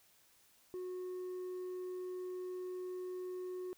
triangle tone with hard clipping, 365.5 Hz, F#4, 21 cents flat, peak -39 dBFS, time 0.74-3.73 s, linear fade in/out 0 ms, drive 1 dB, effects white hiss -68 dBFS RMS until 3.77 s

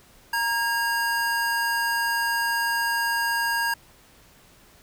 square tone pair together, 932.3 / 1629.6 Hz, A#5 / G#6, 0 / -33 cents, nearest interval minor seventh, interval 967 cents, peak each -27 / -25 dBFS, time 0.33-3.74 s, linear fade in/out 5 ms, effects pink hiss -54 dBFS RMS until 4.82 s

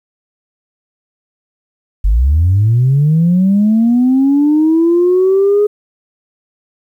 sine linear sweep, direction up, 44.92 to 419.3 Hz, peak -6 dBFS, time 2.04-5.67 s, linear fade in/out 10 ms, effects tanh soft clip ceiling -4 dBFS + 8-bit

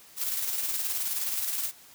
blue noise with tremolo, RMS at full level -29 dBFS, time 0.16-1.72 s, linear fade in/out 50 ms, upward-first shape square, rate 19 Hz, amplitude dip 35%, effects white hiss -53 dBFS RMS until 1.94 s

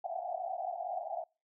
pink band-pass noise, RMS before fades -38 dBFS, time 0.04-1.24 s, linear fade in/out 5 ms, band 670 to 760 Hz, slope 96 dB/octave, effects noise-tail reverb RT60 0.3 s tail -26 dB re dry

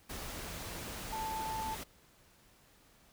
sine tone in noise, 880 Hz, A5, in tune, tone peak -36 dBFS, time 1.12-1.75 s, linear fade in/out 10 ms, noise pink, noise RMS -43 dBFS, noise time 0.09-1.84 s, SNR +4 dB, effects pink hiss -64 dBFS RMS until 3.12 s

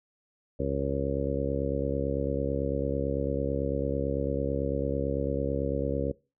harmonic tone, 69 Hz, C#2, 7 cents flat, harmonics 1 / 2 / 3 / 4 / 5 / 6 / 7 / 8, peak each -34 / -34 / -38 / -34 / -39 / -37 / -33 / -34 dBFS, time 0.59-6.12 s, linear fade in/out 10 ms, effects noise-tail reverb RT60 0.3 s tail -22 dB re dry

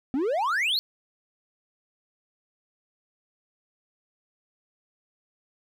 triangle exponential sweep, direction up, 246.9 to 4500 Hz, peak -21 dBFS, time 0.14-0.79 s, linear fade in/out 0 ms, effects none

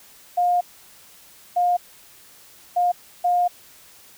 sine tone bursts at uneven times, 710 Hz, F5, 28 cents sharp, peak -16 dBFS, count 4, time 0.37-0.61 / 1.56-1.77 / 2.76-2.92 / 3.24-3.48 s, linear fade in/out 10 ms, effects white hiss -49 dBFS RMS until 4.17 s

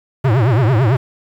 square tone with vibrato, 120.1 Hz, B2, 48 cents flat, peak -11 dBFS, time 0.24-0.97 s, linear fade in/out 10 ms, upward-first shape triangle, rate 9 Hz, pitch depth 290 cents each way, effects low-pass 2000 Hz 12 dB/octave + 7-bit

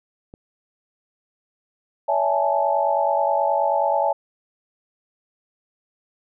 click, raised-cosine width 2 ms, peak -27 dBFS, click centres 0.339 s
sine chord, A major seventh, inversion first, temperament equal with one note detuned, 566 / 659.3 / 830.6 / 880 Hz, C#5 / E5 / G#5 / A5, +36 / 0 / 0 / 0 cents, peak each -23 dBFS, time 2.08-4.13 s, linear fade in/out 10 ms
effects none

